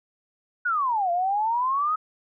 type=exponential two-way sweep; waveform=sine; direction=down then up; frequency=1500 to 682 to 1286 Hz; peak=-21 dBFS; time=0.65-1.96 s; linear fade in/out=10 ms; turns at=1.11 s; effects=none